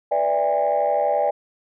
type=chord; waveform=sine; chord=E dominant seventh; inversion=second; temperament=equal with one note detuned; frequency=493.9 / 587.3 / 659.3 / 810.2 Hz; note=B4 / D5 / E5 / G#5; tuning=0 / 0 / 0 / -43 cents; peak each=-26 / -20 / -24 / -21 dBFS; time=0.11-1.31 s; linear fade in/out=10 ms; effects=tanh soft clip ceiling -11 dBFS